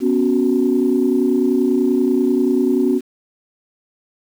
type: chord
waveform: sine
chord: B suspended second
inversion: none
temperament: equal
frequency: 246.9 / 277.2 / 370 Hz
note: B3 / C#4 / F#4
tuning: 0 / 0 / 0 cents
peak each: -17 dBFS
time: 0-3.01 s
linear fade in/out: 50 ms
effects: tanh soft clip ceiling -5 dBFS + 7-bit